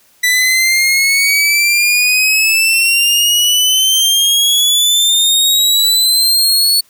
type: exponential sweep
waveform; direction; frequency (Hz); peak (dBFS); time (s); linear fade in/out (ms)
sawtooth; up; 1975.5 to 4435; -6; 0.23-6.81; 10
effects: white hiss -51 dBFS RMS until 6.89 s